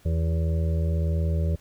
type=harmonic tone with a mistuned harmonic; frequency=81.5 Hz; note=E2; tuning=19 cents flat; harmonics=1 / 2 / 4 / 5 / 6 / 7; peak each=-22 / -29 / -42 / -39 / -42 / -38 dBFS; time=0.05-1.56 s; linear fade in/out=10 ms; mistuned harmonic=4; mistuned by=+27 cents; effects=pink hiss -57 dBFS RMS until 1.6 s